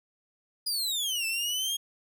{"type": "exponential two-way sweep", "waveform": "sawtooth", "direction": "down then up", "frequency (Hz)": [4971, 2637, 3284], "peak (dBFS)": -25, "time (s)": [0.66, 1.77], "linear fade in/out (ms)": 10, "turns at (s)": 1.26, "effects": []}